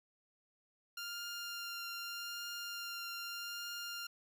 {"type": "tone with vibrato", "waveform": "15% pulse", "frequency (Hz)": 1396.9, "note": "F6", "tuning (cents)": 0, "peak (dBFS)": -35, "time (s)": [0.97, 4.07], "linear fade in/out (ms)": 5, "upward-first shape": "triangle", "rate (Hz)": 0.82, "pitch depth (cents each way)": 12, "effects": []}